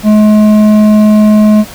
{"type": "tone with hard clipping", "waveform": "sine", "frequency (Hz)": 212.6, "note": "G#3", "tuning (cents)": 41, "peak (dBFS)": -4, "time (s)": [0.03, 1.65], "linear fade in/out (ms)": 50, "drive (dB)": 8, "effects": ["pink hiss -29 dBFS RMS until 1.74 s"]}